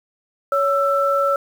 sine tone pair together, 559.6 / 1331 Hz, C#5 / E6, +16 / +16 cents, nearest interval octave + minor third, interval 1500 cents, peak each -18 dBFS, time 0.52-1.36 s, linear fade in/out 2 ms, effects 7-bit

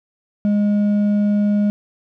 sine tone with hard clipping, 206.1 Hz, G#3, 13 cents flat, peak -15 dBFS, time 0.45-1.7 s, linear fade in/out 0 ms, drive 4 dB, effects none

